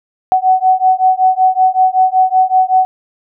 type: beating tone pair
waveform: sine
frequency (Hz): 746 / 751.3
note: F#5 / F#5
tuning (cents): +14 / +26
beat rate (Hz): 5.3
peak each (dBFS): -11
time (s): 0.32-2.85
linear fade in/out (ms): 0
effects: none